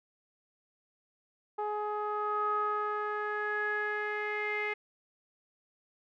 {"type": "tone with low-pass filter sweep", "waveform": "sawtooth", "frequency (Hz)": 420, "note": "G#4", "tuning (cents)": 19, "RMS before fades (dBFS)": -33, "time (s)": [1.58, 4.74], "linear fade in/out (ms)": 10, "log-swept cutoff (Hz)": [1000, 2200], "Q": 7.9, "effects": []}